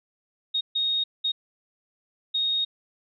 sine tone bursts at uneven times, 3729 Hz, A#7, in tune, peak -22 dBFS, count 4, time 0.54-0.61 / 0.75-1.04 / 1.24-1.32 / 2.34-2.65 s, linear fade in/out 10 ms, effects none

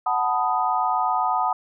sine chord, B dominant seventh, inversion second, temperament equal, 740 / 880 / 987.8 / 1244.5 Hz, F#5 / A5 / B5 / D#6, 0 / 0 / 0 / 0 cents, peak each -24 / -25 / -26 / -25 dBFS, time 0.06-1.53 s, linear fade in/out 5 ms, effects none

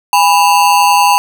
square ring-modulated tone, 905 Hz, A5, 48 cents sharp, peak -4 dBFS, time 0.13-1.18 s, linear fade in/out 0 ms, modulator 86 Hz, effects none

